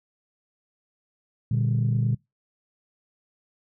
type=tone cluster; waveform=sine; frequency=118.1 / 147 / 197.2 Hz; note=A#2 / D3 / G3; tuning=+23 / +2 / +11 cents; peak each=-21 / -26 / -30 dBFS; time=1.51-2.15 s; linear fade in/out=5 ms; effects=noise-tail reverb RT60 0.2 s tail -25 dB re dry + tanh soft clip ceiling -14 dBFS